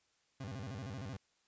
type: tone with vibrato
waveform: 30% pulse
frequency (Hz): 114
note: A#2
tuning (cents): -38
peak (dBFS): -39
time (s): 0.4-1.17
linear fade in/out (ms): 5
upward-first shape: square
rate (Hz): 13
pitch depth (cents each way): 280
effects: white hiss -75 dBFS RMS until 1.47 s + resampled to 16000 Hz